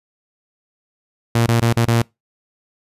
sawtooth tone with dropouts, 116.54 Hz, A#2, in tune, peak -9 dBFS, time 1.35-2.02 s, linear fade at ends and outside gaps 5 ms, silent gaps 1.464-1.483 / 1.601-1.619 / 1.729-1.767 / 1.853-1.878 s, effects noise-tail reverb RT60 0.2 s tail -25 dB re dry + resampled to 32000 Hz

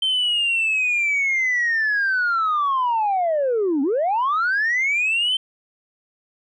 sine linear two-way sweep, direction down then up, 3118 to 260.1 to 3118 Hz, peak -16 dBFS, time 0.02-5.37 s, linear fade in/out 5 ms, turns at 3.82 s, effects tanh soft clip ceiling -15 dBFS

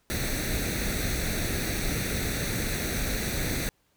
pink noise with comb filter, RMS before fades -29 dBFS, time 0.1-3.69 s, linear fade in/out 0 ms, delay 0.49 ms, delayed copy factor +0.7, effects pink hiss -69 dBFS RMS until 3.96 s

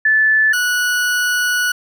sine / 40% pulse tone pair in turn, 1744 / 1470.3 Hz, A6 / F#6, -16 / -11 cents, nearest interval minor third, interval 295 cents, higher first, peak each -10 / -14 dBFS, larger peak first, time 0.05-0.53 / 0.53-1.72 s, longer second, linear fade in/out 5 ms, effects none

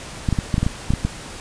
clicks, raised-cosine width 5 ms, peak -6 dBFS, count 10, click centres 0.288 / 0.327 / 0.388 / 0.542 / 0.581 / 0.63 / 0.665 / 0.905 / 0.937 / 1.05 s, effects pink hiss -35 dBFS RMS until 1.4 s + resampled to 22050 Hz

